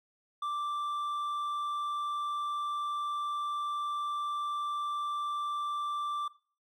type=tone with hard clipping; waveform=sine; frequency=1174.7 Hz; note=D6; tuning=in tune; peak=-33 dBFS; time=0.42-6.28 s; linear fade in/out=5 ms; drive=5 dB; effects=noise-tail reverb RT60 0.4 s tail -18 dB re dry